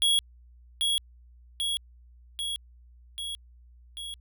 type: tone with echo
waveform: square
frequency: 3326 Hz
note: G#7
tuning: 2 cents sharp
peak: -21 dBFS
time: 0.02-0.19 s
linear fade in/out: 0 ms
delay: 790 ms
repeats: 5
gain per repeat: -3 dB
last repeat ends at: 4.14 s
effects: added 60 Hz sine -51 dBFS peak until 4.2 s